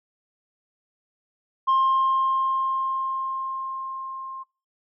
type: tone with level ramp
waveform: sine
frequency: 1061 Hz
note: C6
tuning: 24 cents sharp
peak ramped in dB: -14 to -33 dBFS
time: 1.67-4.44 s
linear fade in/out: 20 ms
effects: noise-tail reverb RT60 0.3 s tail -24 dB re dry + tanh soft clip ceiling -15 dBFS